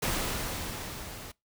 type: noise with level ramp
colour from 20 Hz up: pink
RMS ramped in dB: -29 to -44 dBFS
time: 0.02-1.32 s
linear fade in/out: 10 ms
effects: noise-tail reverb RT60 0.2 s tail -23 dB re dry